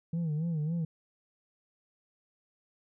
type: tone with vibrato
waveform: sine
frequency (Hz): 159.7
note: D#3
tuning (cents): +45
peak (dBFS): -26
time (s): 0.13-0.85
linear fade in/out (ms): 5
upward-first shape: sine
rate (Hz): 3.6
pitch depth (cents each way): 120
effects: tanh soft clip ceiling -28 dBFS